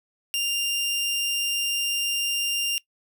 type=tone; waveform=sawtooth; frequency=2794 Hz; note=F7; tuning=in tune; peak=-20 dBFS; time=0.34-2.78 s; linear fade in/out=0 ms; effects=noise-tail reverb RT60 0.1 s tail -21 dB re dry